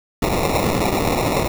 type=noise with sample-and-hold; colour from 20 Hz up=white; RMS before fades=-19 dBFS; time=0.22-1.48 s; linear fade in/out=2 ms; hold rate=1575 Hz; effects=none